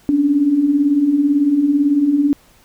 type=beating tone pair; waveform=sine; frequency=271.5 / 289.5 Hz; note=C#4 / D4; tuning=-36 / -25 cents; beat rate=18 Hz; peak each=-20 / -12 dBFS; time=0.09-2.33 s; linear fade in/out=0 ms; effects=pink hiss -51 dBFS RMS until 2.64 s